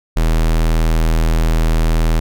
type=tone; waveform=square; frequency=40.37 Hz; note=E1; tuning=35 cents flat; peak=-12 dBFS; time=0.16-2.2 s; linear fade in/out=10 ms; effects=none